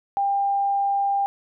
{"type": "tone", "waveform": "sine", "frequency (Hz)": 797, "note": "G5", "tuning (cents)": 28, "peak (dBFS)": -19, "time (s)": [0.17, 1.26], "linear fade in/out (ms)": 0, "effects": []}